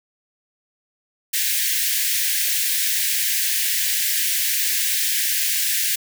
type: high-pass noise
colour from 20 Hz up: white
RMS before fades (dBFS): -21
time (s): 1.33-5.96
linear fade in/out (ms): 10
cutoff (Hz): 1600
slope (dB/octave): 96
effects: none